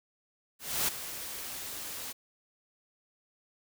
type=noise with ADSR envelope; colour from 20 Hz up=white; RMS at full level=-28 dBFS; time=0.59-2.13 s; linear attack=290 ms; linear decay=11 ms; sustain=-12 dB; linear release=16 ms; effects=none